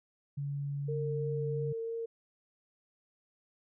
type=tone; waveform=sine; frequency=141.8 Hz; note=C#3; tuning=40 cents sharp; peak=-33 dBFS; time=0.37-1.73 s; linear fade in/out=10 ms
type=tone with vibrato; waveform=sine; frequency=456.8 Hz; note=A#4; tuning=35 cents flat; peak=-34 dBFS; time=0.88-2.06 s; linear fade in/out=10 ms; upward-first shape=triangle; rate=3 Hz; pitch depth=12 cents each way
effects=none